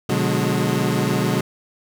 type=chord; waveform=25% pulse; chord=G# half-diminished seventh; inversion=first; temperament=equal with one note detuned; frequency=123.47 / 146.83 / 181.29 / 207.7 Hz; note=B2 / D3 / F#3 / G#3; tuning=0 / 0 / -35 / 0 cents; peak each=-20 dBFS; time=0.09-1.41 s; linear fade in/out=5 ms; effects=none